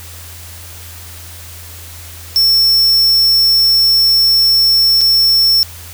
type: tone with dropouts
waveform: square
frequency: 5400 Hz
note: E8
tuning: 41 cents sharp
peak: -8 dBFS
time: 2.36-5.63 s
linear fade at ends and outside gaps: 0 ms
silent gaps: 5.009-5.014 s
effects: added 85 Hz sine -33 dBFS peak until 5.93 s + white hiss -34 dBFS RMS until 5.93 s